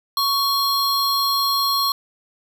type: tone pair together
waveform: square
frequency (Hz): 1115 / 4210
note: C#6 / C8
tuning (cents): +10 / +10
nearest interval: octave + major seventh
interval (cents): 2300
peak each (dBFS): -21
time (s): 0.17-1.92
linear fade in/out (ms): 2
effects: none